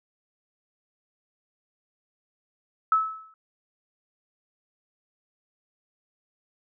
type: tone with exponential decay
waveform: sine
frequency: 1300 Hz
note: E6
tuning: 24 cents flat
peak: -15 dBFS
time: 2.92-3.34 s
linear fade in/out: 2 ms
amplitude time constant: 91 ms
effects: none